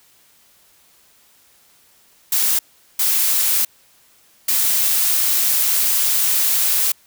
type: noise bursts at uneven times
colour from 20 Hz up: blue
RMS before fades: -17 dBFS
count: 3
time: 2.32-2.59 / 2.99-3.65 / 4.48-6.92 s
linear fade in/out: 5 ms
effects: white hiss -54 dBFS RMS until 7.06 s